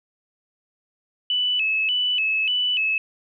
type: tone with vibrato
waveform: sine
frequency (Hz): 2779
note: F7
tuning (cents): -9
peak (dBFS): -19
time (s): 1.3-2.98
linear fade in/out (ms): 2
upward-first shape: square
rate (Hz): 1.7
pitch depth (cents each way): 120
effects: none